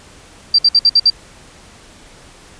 sine tone bursts, 4699 Hz, D8, in tune, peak -6 dBFS, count 6, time 0.54-1.101 s, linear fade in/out 5 ms, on 46 ms, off 57 ms, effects pink hiss -42 dBFS RMS until 2.59 s + resampled to 22050 Hz

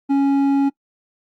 sine tone with hard clipping, 277.2 Hz, C#4, in tune, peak -15 dBFS, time 0.09-0.7 s, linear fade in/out 20 ms, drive 6 dB, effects noise-tail reverb RT60 0.1 s tail -22 dB re dry + Opus 48 kbps

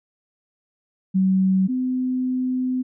sine tone pair in turn, 189.3 / 255 Hz, F#3 / C4, +40 / -44 cents, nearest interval perfect fourth, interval 516 cents, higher second, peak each -15 / -20 dBFS, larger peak first, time 1.14-1.68 / 1.68-2.83 s, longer second, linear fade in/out 20 ms, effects none

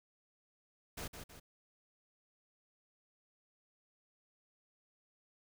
pink noise with echo, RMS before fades -43 dBFS, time 0.97-1.08 s, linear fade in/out 10 ms, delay 160 ms, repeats 2, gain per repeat -6 dB, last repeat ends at 1.4 s, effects none

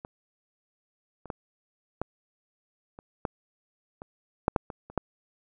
clicks, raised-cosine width 1 ms, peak -24 / -29 / -18 / -15 / -30 / -14 / -26 / -7 / -8 / -23 / -30 / -11 dBFS, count 12, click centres 0.049 / 1.257 / 1.302 / 2.016 / 2.989 / 3.252 / 4.019 / 4.481 / 4.562 / 4.702 / 4.9 / 4.977 s, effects none

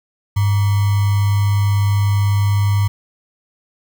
sine tone with sample-and-hold, 100.9 Hz, G#2, 49 cents flat, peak -12 dBFS, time 0.36-2.88 s, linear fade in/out 10 ms, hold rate 1050 Hz, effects none

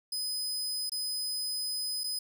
sawtooth tone with dropouts, 5020 Hz, D#8, 15 cents sharp, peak -29 dBFS, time 0.12-2.19 s, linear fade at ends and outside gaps 5 ms, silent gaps 0.896-0.918 / 2.036-2.04 s, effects none

